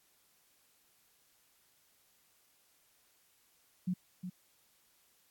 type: tone with echo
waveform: sine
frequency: 181.7 Hz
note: F#3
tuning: 31 cents flat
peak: -30 dBFS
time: 3.87-3.94 s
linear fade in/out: 10 ms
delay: 360 ms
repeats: 1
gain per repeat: -8 dB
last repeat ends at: 4.3 s
effects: white hiss -70 dBFS RMS until 5.3 s + AAC 64 kbps